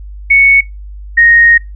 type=tone pair in turn; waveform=sine; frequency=2217 / 1864.3 Hz; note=C#7 / A#6; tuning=0 / 0 cents; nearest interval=minor third; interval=300 cents; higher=first; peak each=-3 dBFS; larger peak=neither; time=0.3-0.61 / 1.17-1.58 s; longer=second; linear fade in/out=10 ms; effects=noise-tail reverb RT60 0.2 s tail -23 dB re dry + added 50 Hz sine -25 dBFS peak until 1.75 s